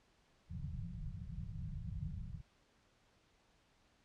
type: low-pass noise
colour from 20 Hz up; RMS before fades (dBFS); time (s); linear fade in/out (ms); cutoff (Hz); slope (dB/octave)
white; -44; 0.48-2.42; 50; 180; 96
effects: pink hiss -72 dBFS RMS until 4.04 s + low-pass 6000 Hz 12 dB/octave